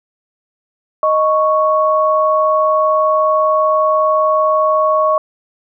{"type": "tone pair together", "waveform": "sine", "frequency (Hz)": [622.2, 1108.7], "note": ["D#5", "C#6"], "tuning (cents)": [0, 0], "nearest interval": "minor seventh", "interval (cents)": 1000, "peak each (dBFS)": -13, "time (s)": [1.03, 5.18], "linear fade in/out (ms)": 2, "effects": []}